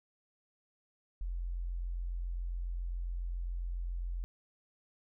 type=tone; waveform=sine; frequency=43.65 Hz; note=F1; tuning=in tune; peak=-34 dBFS; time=1.21-4.24 s; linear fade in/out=0 ms; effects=none